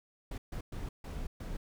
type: noise bursts at uneven times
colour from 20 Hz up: brown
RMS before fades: -39 dBFS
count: 5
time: 0.31-0.38 / 0.52-0.61 / 0.72-0.89 / 1.04-1.27 / 1.4-1.57 s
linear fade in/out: 5 ms
effects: none